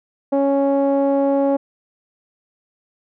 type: tone with low-pass filter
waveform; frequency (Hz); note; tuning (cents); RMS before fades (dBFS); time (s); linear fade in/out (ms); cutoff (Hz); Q
sawtooth; 277.2; C#4; 0; -17; 0.32-1.57; 10; 660; 3.6
effects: none